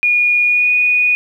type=tone with pitch glide; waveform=sine; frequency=2441 to 2469 Hz; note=D#7 to D#7; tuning=-34 to -14 cents; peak=-10 dBFS; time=0.03-1.15 s; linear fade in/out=0 ms; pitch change=+20 cents; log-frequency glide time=0.45-0.71 s; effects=8-bit